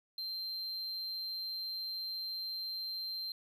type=tone; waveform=triangle; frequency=4143 Hz; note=C8; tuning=18 cents flat; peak=-36 dBFS; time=0.18-3.32 s; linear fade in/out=2 ms; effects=none